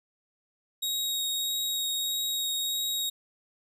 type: tone with vibrato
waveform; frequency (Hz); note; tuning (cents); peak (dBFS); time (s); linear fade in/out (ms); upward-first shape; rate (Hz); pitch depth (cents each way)
sawtooth; 3776; A#7; +22; -25; 0.82-3.1; 10; sine; 1.6; 9
effects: none